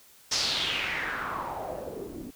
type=noise with low-pass filter sweep; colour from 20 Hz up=white; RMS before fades=-32 dBFS; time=0.31-2.31 s; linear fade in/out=10 ms; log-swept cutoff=5600 to 260 Hz; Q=3.8; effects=white hiss -56 dBFS RMS until 2.35 s